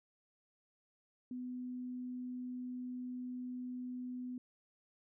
sine tone, 250 Hz, B3, 21 cents sharp, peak -40 dBFS, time 1.31-4.38 s, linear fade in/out 2 ms, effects none

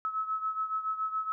sine beating tone pair, 1292 / 1299.1 Hz, E6 / E6, -35 / -26 cents, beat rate 7.1 Hz, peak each -31 / -36 dBFS, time 0.05-1.32 s, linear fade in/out 0 ms, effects none

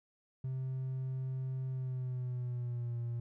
triangle tone with pitch glide, 130.81 to 118.58 Hz, C3 to A#2, 0 to +30 cents, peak -32 dBFS, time 0.44-3.2 s, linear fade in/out 5 ms, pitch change -170 cents, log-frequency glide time 1.69-2.98 s, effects tanh soft clip ceiling -29 dBFS

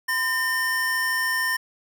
square tone pair together, 1017.5 / 1813 Hz, C6 / A#6, -49 / -49 cents, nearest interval minor seventh, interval 1000 cents, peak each -31 / -23 dBFS, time 0.08-1.57 s, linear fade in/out 10 ms, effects none

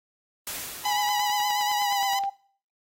white noise with exponential decay, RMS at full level -32 dBFS, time 0.47-2.18 s, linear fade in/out 0 ms, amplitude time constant 370 ms
sine tone with pitch glide, 830 to 791.6 Hz, G#5 to G5, -1 to +17 cents, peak -24 dBFS, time 0.85-2.3 s, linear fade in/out 10 ms, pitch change -82 cents, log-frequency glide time 1.75-2.06 s
10% pulse tone with vibrato, 987.8 Hz, B5, in tune, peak -19 dBFS, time 0.85-2.19 s, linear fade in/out 2 ms, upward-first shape triangle, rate 8.5 Hz, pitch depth 53 cents each way
click train, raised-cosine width 0.2 ms, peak -24 dBFS, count 12, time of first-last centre 1.09-2.237 s, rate 9.59 Hz
effects noise-tail reverb RT60 0.5 s tail -21 dB re dry + AAC 48 kbps

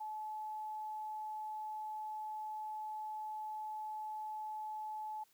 sine tone, 860 Hz, A5, 40 cents flat, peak -40 dBFS, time 0-5.24 s, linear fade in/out 10 ms, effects white hiss -71 dBFS RMS until 5.33 s + high-pass 60 Hz 12 dB/octave

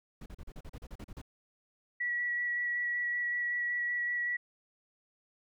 brown noise bursts, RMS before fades -44 dBFS, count 12, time 0.21-1.217 s, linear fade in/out 5 ms, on 50 ms, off 37 ms
sine tone with vibrato, 1935 Hz, B6, 36 cents flat, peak -30 dBFS, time 2-4.37 s, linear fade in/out 10 ms, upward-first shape square, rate 5.3 Hz, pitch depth 8 cents each way
effects none

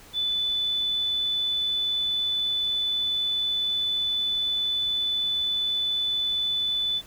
sine tone, 3492 Hz, A7, 14 cents flat, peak -23 dBFS, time 0.13-7.02 s, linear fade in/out 50 ms, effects pink hiss -49 dBFS RMS until 7.06 s

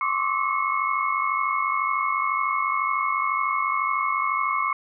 sine tone cluster, 1060 / 1102 / 1154 / 1286 / 2182 Hz, C6 / C#6 / D6 / E6 / C#7, +22 / -11 / -31 / -43 / -28 cents, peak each -27 / -32 / -25 / -32 / -28 dBFS, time 0.01-4.73 s, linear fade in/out 2 ms, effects none

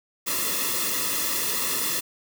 white noise with comb filter, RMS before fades -26 dBFS, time 0.26-2.01 s, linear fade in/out 20 ms, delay 1.3 ms, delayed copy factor -0.95, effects none

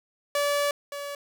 sawtooth tone pair in turn, 576 / 570.7 Hz, D5 / D5, -34 / -50 cents, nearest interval unison, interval 16 cents, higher first, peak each -19 / -29 dBFS, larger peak first, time 0.35-0.71 / 0.92-1.15 s, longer first, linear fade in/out 2 ms, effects none

